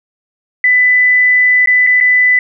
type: tone with dropouts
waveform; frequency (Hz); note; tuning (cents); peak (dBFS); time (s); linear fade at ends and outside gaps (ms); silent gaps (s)
sine; 1996; B6; +18; -6; 0.64-2.39; 2; 1.66-1.673 / 1.867-1.871 / 2.003-2.009
effects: none